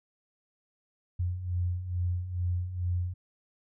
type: beating tone pair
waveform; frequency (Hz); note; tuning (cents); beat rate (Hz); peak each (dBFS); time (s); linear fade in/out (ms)
sine; 87.31 / 89.61; F2 / F2; 0 / +45; 2.3; -35 / -29; 1.19-3.14; 10
effects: none